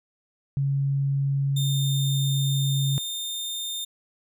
sine tone with pitch glide, 138.59 to 137.63 Hz, C#3 to C#3, 0 to -12 cents, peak -21 dBFS, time 0.57-2.98 s, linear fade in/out 0 ms, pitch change -12 cents, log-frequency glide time 1.59-1.94 s
sawtooth tone, 3629 Hz, A#7, 47 cents flat, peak -26 dBFS, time 1.56-3.85 s, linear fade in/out 10 ms
effects none

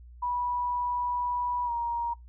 sine tone with pitch glide, 978 to 942 Hz, B5 to A#5, -17 to +18 cents, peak -27 dBFS, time 0.22-2.14 s, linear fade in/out 10 ms, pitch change -65 cents, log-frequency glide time 1.65-1.71 s, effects noise-tail reverb RT60 0.2 s tail -25 dB re dry + added 60 Hz sine -46 dBFS peak until 2.28 s

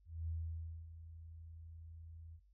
sine tone with ADSR envelope, 81.9 Hz, E2, 11 cents flat, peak -37 dBFS, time 0.05-2.41 s, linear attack 230 ms, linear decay 590 ms, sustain -13 dB, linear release 70 ms, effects added 50 Hz sine -65 dBFS peak until 2.53 s

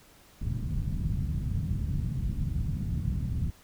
white low-pass noise, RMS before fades -30 dBFS, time 0.41-3.51 s, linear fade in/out 10 ms, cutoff 160 Hz, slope 24 dB/octave, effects pink hiss -57 dBFS RMS until 3.63 s

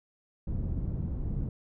pink low-pass noise, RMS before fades -32 dBFS, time 0.47-1.49 s, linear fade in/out 5 ms, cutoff 180 Hz, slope 12 dB/octave, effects none

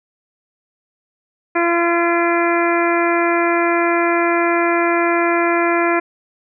harmonic tone, 341.5 Hz, F4, 39 cents flat, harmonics 1 / 2 / 3 / 4 / 5 / 6 / 7, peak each -17 / -20 / -22 / -23 / -24 / -25 / -25 dBFS, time 1.55-6 s, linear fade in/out 10 ms, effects none

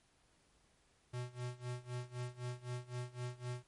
square tone with tremolo, 123.47 Hz, B2, in tune, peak -39 dBFS, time 1.13-3.63 s, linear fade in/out 10 ms, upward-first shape sine, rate 3.9 Hz, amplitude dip 90%, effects pink hiss -72 dBFS RMS until 3.67 s + MP3 48 kbps

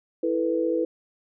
sine chord, E suspended fourth, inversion none, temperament just, 329.6 / 439.5 / 494.4 Hz, E4 / A4 / B4, 0 / -2 / +2 cents, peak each -25 / -29 / -25 dBFS, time 0.23-0.85 s, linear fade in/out 5 ms, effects none

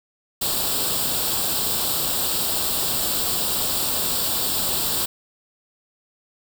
white noise with comb filter, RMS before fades -23 dBFS, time 0.41-5.06 s, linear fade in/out 10 ms, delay 0.24 ms, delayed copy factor +0.7, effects none

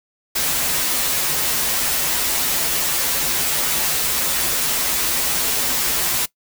white noise with comb filter, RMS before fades -20 dBFS, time 0.35-6.26 s, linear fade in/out 10 ms, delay 9.9 ms, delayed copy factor -0.85, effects noise-tail reverb RT60 0.1 s tail -20 dB re dry

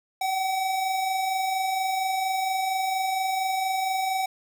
square tone pair together, 738.7 / 763 Hz, F#5 / G5, -3 / -47 cents, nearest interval minor second, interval 56 cents, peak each -36 / -25 dBFS, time 0.21-4.26 s, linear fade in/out 5 ms, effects none

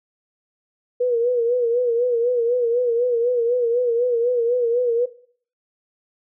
sine tone with vibrato, 480 Hz, B4, 49 cents flat, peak -16 dBFS, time 1-5.06 s, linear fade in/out 10 ms, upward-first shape sine, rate 4 Hz, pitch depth 73 cents each way, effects noise-tail reverb RT60 0.5 s tail -17 dB re dry

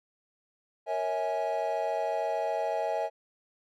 triangle chord, A# half-diminished seventh, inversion none, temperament equal with one note detuned, 466.2 / 554.4 / 647.9 / 830.6 Hz, A#4 / C#5 / E5 / G#5, 0 / 0 / -30 / 0 cents, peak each -35 / -33 / -29 / -31 dBFS, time 0.86-3.1 s, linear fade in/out 50 ms, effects none

